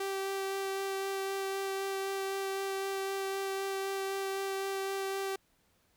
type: tone with vibrato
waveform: sawtooth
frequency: 389.1 Hz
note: G4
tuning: 13 cents flat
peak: -29 dBFS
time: 0-5.36 s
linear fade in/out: 5 ms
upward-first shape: sine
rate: 3.9 Hz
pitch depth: 9 cents each way
effects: pink hiss -71 dBFS RMS until 5.96 s